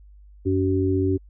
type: harmonic tone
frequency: 94.6 Hz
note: F#2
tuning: 39 cents sharp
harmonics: 1 / 3 / 4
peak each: -23 / -23 / -23 dBFS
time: 0.45-1.18 s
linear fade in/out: 20 ms
effects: added 50 Hz sine -45 dBFS peak until 1.29 s